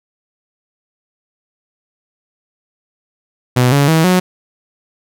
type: tone with pitch steps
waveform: sawtooth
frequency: 124.8 / 141.71 / 160.91 / 182.72 Hz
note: B2 / C#3 / E3 / F#3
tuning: +19 / +39 / -41 / -21 cents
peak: -5 dBFS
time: 3.56-4.2 s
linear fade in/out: 10 ms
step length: 160 ms
effects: none